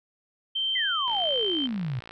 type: tone with tremolo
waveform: sine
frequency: 3124 Hz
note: G7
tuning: 7 cents flat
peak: -24 dBFS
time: 0.55-1.67 s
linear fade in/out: 10 ms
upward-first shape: sine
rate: 1.6 Hz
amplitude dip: 25%
type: exponential sweep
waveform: sine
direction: down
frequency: 2100 to 116.54 Hz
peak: -27 dBFS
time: 0.75-2 s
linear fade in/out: 10 ms
type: click train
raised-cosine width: 0.3 ms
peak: -26 dBFS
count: 60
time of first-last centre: 1.08-2.11 s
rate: 57.3 Hz
effects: none